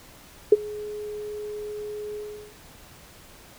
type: tone with ADSR envelope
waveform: sine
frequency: 420 Hz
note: G#4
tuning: 19 cents sharp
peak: -7 dBFS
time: 0.52-2.55 s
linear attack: 5 ms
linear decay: 30 ms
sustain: -24 dB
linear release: 380 ms
effects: pink hiss -49 dBFS RMS until 3.58 s